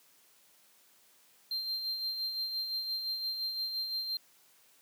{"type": "tone with tremolo", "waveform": "triangle", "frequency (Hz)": 4164, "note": "C8", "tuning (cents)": -9, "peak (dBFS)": -30, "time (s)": [1.51, 4.17], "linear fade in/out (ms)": 2, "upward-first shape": "sine", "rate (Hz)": 5.8, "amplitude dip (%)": 45, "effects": ["white hiss -64 dBFS RMS until 4.81 s", "high-pass 150 Hz 12 dB/octave"]}